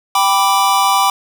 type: chord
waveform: square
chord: G major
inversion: none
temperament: equal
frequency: 784 / 987.8 / 1174.7 Hz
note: G5 / B5 / D6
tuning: 0 / 0 / 0 cents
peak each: -16 dBFS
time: 0.15-1.1 s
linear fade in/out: 2 ms
effects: none